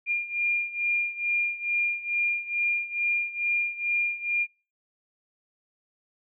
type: beating tone pair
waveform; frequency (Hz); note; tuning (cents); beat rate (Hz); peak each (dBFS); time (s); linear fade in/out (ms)
sine; 2406 / 2408.3; D7 / D7; +41 / +43; 2.3; -26 / -29; 0.06-4.47; 50
effects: noise-tail reverb RT60 0.3 s tail -22 dB re dry